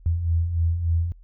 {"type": "beating tone pair", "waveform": "sine", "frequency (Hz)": [81, 84.4], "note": ["E2", "E2"], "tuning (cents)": [-30, 41], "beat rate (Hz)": 3.4, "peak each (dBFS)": [-28, -20], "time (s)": [0.06, 1.12], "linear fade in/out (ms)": 0, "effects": ["added 41 Hz sine -45 dBFS peak until 1.23 s"]}